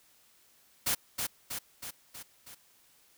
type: noise with echo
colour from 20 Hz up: white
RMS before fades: -29 dBFS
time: 0.86-0.95 s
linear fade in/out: 10 ms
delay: 320 ms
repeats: 5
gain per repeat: -4 dB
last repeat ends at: 2.55 s
effects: white hiss -64 dBFS RMS until 3.17 s